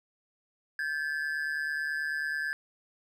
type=ring-modulated tone; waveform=triangle; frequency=1648 Hz; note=G#6; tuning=14 cents flat; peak=-25 dBFS; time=0.79-2.53 s; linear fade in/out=0 ms; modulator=74.6 Hz; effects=none